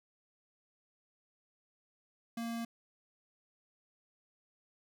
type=tone; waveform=square; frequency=231.6 Hz; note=A#3; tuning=11 cents flat; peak=-37 dBFS; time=2.37-2.65 s; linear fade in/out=5 ms; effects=none